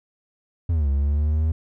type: exponential two-way sweep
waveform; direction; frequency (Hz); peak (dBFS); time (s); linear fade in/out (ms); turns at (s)
triangle; down then up; 88 to 68.6 to 80.4; -16; 0.69-1.52; 5; 0.89
effects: none